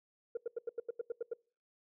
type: tone bursts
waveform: sine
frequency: 467.7 Hz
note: A#4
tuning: 6 cents sharp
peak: -32 dBFS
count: 10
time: 0.35-1.335 s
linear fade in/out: 5 ms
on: 22 ms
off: 85 ms
effects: noise-tail reverb RT60 0.4 s tail -25 dB re dry + tanh soft clip ceiling -31 dBFS